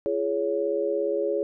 sine tone cluster, 340.5 / 417.8 / 559 Hz, F4 / G#4 / C#5, -44 / +10 / +14 cents, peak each -30 / -26 / -27 dBFS, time 0.06-1.43 s, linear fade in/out 0 ms, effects none

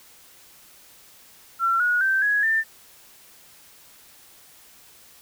sine tone with pitch steps, 1356 / 1453.3 / 1557.6 / 1669.4 / 1789.3 Hz, E6 / F#6 / G6 / G#6 / A6, +49 / -31 / -12 / +9 / +29 cents, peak -18 dBFS, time 1.59-2.64 s, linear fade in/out 50 ms, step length 210 ms, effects white hiss -51 dBFS RMS until 5.21 s

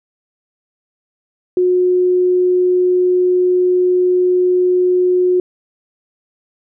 sine tone, 362.7 Hz, F#4, 34 cents flat, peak -10 dBFS, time 1.57-5.4 s, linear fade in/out 2 ms, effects none

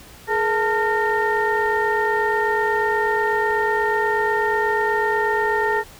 sine tone cluster, 422.7 / 470.9 / 891 / 1393 / 1836 Hz, G#4 / A#4 / A5 / F6 / A#6, +31 / +18 / +22 / -5 / -27 cents, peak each -21 / -29 / -21 / -29 / -22 dBFS, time 0.27-5.84 s, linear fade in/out 50 ms, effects tanh soft clip ceiling -10 dBFS + pink hiss -44 dBFS RMS until 5.99 s

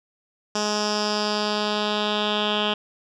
10% pulse tone with low-pass filter sweep, 209.8 Hz, G#3, 18 cents sharp, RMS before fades -24 dBFS, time 0.55-2.74 s, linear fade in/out 5 ms, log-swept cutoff 5900 to 3200 Hz, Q 4.6, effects none

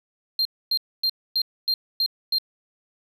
triangle tone bursts, 4186 Hz, C8, in tune, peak -18 dBFS, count 7, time 0.39-2.384 s, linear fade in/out 2 ms, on 62 ms, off 260 ms, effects none

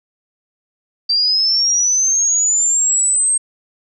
sine linear sweep, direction up, 4656 to 8430 Hz, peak -12 dBFS, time 1.09-3.38 s, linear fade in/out 10 ms, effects none

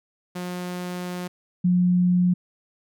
sawtooth / sine tone pair in turn, 179.1 / 179.1 Hz, F3 / F3, +44 / +44 cents, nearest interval unison, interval 0 cents, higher neither, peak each -25 / -16 dBFS, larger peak second, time 0.35-1.28 / 1.64-2.34 s, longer first, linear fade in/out 10 ms, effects none

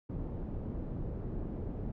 pink low-pass noise, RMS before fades -38 dBFS, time 0.09-1.92 s, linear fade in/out 10 ms, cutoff 360 Hz, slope 12 dB/octave, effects none

